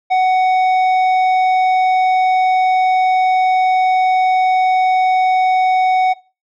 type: tone with tanh clipping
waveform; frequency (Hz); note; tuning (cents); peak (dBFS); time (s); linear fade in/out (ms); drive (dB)
triangle; 745; F#5; +12; -12; 0.1-6.14; 20; 13
effects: noise-tail reverb RT60 0.3 s tail -19 dB re dry